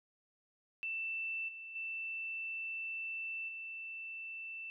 sine tone with level steps, 2665 Hz, E7, 18 cents sharp, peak -36 / -45 / -38 / -42 dBFS, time 0.83-4.7 s, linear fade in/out 0 ms, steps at 1.48 / 1.75 / 3.48 s, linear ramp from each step 10 ms, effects none

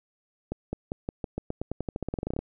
accelerating click train, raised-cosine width 2 ms, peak -17 dBFS, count 22, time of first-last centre 0.52-2.39 s, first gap 210 ms, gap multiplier 0.9, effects none

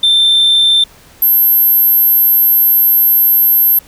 sine tone pair in turn, 3567 / 12711 Hz, A7 / G9, +23 / +23 cents, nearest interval octave + minor seventh, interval 2200 cents, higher second, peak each -4 dBFS, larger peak neither, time 0.03-0.84 / 1.22-3.79 s, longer second, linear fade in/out 5 ms, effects tanh soft clip ceiling -5 dBFS + pink hiss -42 dBFS RMS until 3.87 s

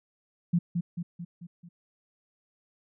sine tone with echo, 172.6 Hz, F3, 20 cents flat, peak -20 dBFS, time 0.53-0.59 s, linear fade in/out 10 ms, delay 220 ms, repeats 5, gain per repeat -5 dB, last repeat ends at 1.69 s, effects none

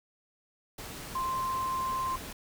sine tone in noise, 1046.5 Hz, C6, in tune, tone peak -29 dBFS, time 1.15-2.16 s, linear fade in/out 5 ms, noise pink, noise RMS -42 dBFS, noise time 0.78-2.33 s, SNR +10 dB, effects none

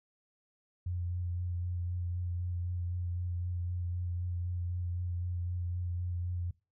sine tone with vibrato, 88.3 Hz, F2, 20 cents sharp, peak -32 dBFS, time 0.86-6.51 s, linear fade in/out 5 ms, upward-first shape sine, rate 3.9 Hz, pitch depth 19 cents each way, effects noise-tail reverb RT60 0.3 s tail -23 dB re dry

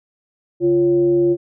sine tone with frequency modulation, 347.9 Hz, F4, 7 cents flat, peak -12 dBFS, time 0.6-1.37 s, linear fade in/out 50 ms, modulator 206 Hz, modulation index 0.38, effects none

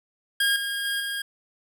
25% pulse tone with level steps, 1623 Hz, G#6, 40 cents flat, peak -16 / -23 / -21 / -24 dBFS, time 0.4-1.22 s, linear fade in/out 5 ms, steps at 0.56 / 0.85 / 1 s, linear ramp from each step 2 ms, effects none

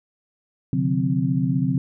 sine tone cluster, 131.2 / 146.7 / 179.1 / 260.1 Hz, C3 / D3 / F3 / C4, +5 / -2 / +44 / -10 cents, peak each -24 dBFS, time 0.73-1.78 s, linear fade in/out 2 ms, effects none

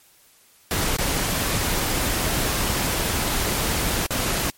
pink noise with dropouts, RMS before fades -23 dBFS, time 0.71-4.5 s, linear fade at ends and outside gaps 0 ms, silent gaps 0.965-0.986 / 4.063-4.107 s, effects white hiss -55 dBFS RMS until 4.57 s + MP3 64 kbps

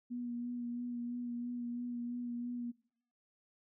sine tone with vibrato, 241.3 Hz, B3, 40 cents flat, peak -37 dBFS, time 0.1-2.72 s, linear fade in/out 20 ms, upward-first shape sine, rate 3 Hz, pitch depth 20 cents each way, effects noise-tail reverb RT60 0.7 s tail -23 dB re dry

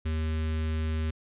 square tone with notch filter, 78.8 Hz, D#2, 23 cents sharp, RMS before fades -29 dBFS, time 0.05-1.11 s, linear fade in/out 10 ms, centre 750 Hz, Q 0.85, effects resampled to 8000 Hz

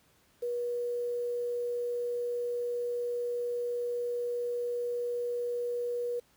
sine tone with quantisation, 482.5 Hz, B4, 40 cents flat, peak -30 dBFS, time 0.42-6.2 s, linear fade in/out 10 ms, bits 9, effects pink hiss -66 dBFS RMS until 6.36 s + high-pass 60 Hz 12 dB/octave

